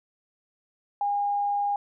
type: tone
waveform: sine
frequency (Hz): 813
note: G#5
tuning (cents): -37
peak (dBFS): -23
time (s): 1.01-1.76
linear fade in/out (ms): 2
effects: none